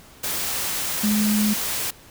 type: tone in noise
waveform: sine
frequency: 210.8 Hz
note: G#3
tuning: 26 cents sharp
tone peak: -18 dBFS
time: 1.03-1.54 s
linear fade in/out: 10 ms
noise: white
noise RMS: -26 dBFS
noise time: 0.23-1.91 s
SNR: +5 dB
effects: pink hiss -48 dBFS RMS until 2.1 s